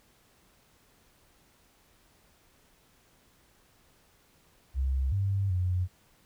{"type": "tone with pitch steps", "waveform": "sine", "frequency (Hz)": [66.3, 98.3, 90.7], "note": ["C2", "G2", "F#2"], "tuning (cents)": [23, 5, -34], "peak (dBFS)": -25, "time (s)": [4.74, 5.88], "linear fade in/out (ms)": 50, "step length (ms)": 380, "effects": ["pink hiss -64 dBFS RMS until 6.25 s"]}